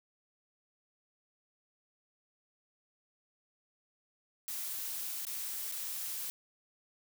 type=noise with dropouts; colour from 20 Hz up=blue; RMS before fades=-39 dBFS; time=4.48-6.3 s; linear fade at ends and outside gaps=0 ms; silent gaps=5.251-5.268 / 5.715-5.722 s; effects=none